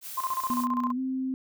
blue noise, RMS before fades -39 dBFS, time 0.01-0.67 s, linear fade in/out 50 ms
sine tone with tremolo, 1046.5 Hz, C6, in tune, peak -25 dBFS, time 0.17-0.92 s, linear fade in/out 10 ms, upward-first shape square, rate 15 Hz, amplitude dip 75%
sine tone with pitch glide, 245.2 to 261.3 Hz, B3 to C4, -12 to -2 cents, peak -27 dBFS, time 0.5-1.34 s, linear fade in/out 0 ms, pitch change +110 cents, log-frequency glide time 0.94-0.99 s
effects none

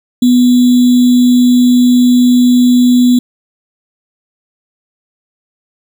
sine tone with sample-and-hold, 246.9 Hz, B3, in tune, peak -4 dBFS, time 0.22-3.19 s, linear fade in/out 5 ms, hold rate 3675 Hz, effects none

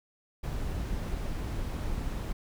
brown noise, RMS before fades -33 dBFS, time 0.43-2.33 s, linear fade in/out 10 ms, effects none

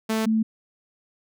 sawtooth / sine tone pair in turn, 220.6 / 220.6 Hz, A3 / A3, +5 / +5 cents, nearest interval unison, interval 0 cents, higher neither, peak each -18 dBFS, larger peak neither, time 0.09-0.26 / 0.26-0.43 s, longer neither, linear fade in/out 10 ms, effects none

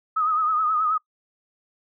sine tone with vibrato, 1259 Hz, D#6, 20 cents sharp, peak -19 dBFS, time 0.16-0.98 s, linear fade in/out 10 ms, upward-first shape triangle, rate 9.4 Hz, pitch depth 77 cents each way, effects noise-tail reverb RT60 0.1 s tail -24 dB re dry

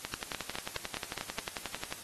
two click trains, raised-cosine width 0.2 ms, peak -17 / -17 dBFS, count 7 / 22, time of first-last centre 0.14-1.385 / 0.05-1.925 s, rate 4.82 / 11.2 Hz, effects white hiss -47 dBFS RMS until 2.03 s + AAC 32 kbps

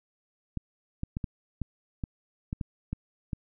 clicks, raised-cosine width 5 ms, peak -19 dBFS, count 10, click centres 0.573 / 1.034 / 1.169 / 1.242 / 1.617 / 2.038 / 2.529 / 2.612 / 2.93 / 3.332 s, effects none

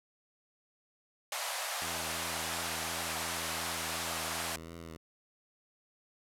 pink band-pass noise, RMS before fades -37 dBFS, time 1.32-4.56 s, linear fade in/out 2 ms, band 580 to 13000 Hz, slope 48 dB/octave
10% pulse tone with vibrato, 82.5 Hz, E2, 2 cents sharp, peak -36 dBFS, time 1.81-4.97 s, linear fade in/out 10 ms, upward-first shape triangle, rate 2.8 Hz, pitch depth 44 cents each way
effects none

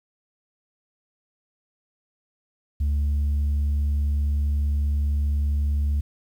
sine tone, 72.4 Hz, D2, 24 cents flat, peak -17 dBFS, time 2.8-6.01 s, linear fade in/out 10 ms, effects tanh soft clip ceiling -19 dBFS + 9-bit

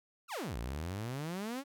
sawtooth exponential two-way sweep, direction down then up, 1467 to 54.4 to 287.7 Hz, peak -33 dBFS, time 0.28-1.64 s, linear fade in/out 50 ms, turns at 0.57 s, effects none

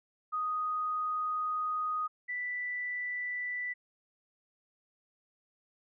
sine tone pair in turn, 1245 / 1976.3 Hz, D#6 / B6, +1 / +1 cents, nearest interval minor sixth, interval 800 cents, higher second, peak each -30 / -33 dBFS, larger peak first, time 0.32-2.08 / 2.28-3.74 s, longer first, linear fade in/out 20 ms, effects none

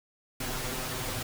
pink noise with comb filter, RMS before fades -34 dBFS, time 0.4-1.23 s, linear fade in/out 5 ms, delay 7.8 ms, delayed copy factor +0.9, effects none

